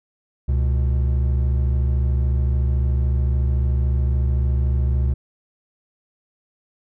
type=tone pair together; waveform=triangle; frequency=68.69 / 122.4 Hz; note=C#2 / B2; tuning=-15 / -15 cents; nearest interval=minor seventh; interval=1000 cents; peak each=-15 / -22 dBFS; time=0.48-5.14 s; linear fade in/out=10 ms; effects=none